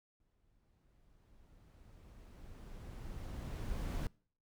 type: noise with exponential growth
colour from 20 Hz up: brown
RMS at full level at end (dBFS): -36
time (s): 0.2-4.07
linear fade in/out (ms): 2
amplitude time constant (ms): 840
effects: noise-tail reverb RT60 0.5 s tail -25 dB re dry